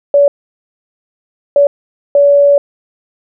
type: tone bursts at uneven times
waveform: sine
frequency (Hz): 570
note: C#5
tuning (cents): +48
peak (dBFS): -4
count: 3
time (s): 0.14-0.28 / 1.56-1.67 / 2.15-2.58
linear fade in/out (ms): 2
effects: none